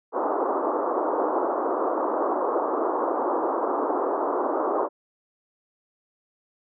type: band-pass noise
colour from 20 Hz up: pink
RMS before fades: -25 dBFS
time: 0.12-4.89 s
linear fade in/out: 50 ms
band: 300 to 1200 Hz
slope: 48 dB/octave
effects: none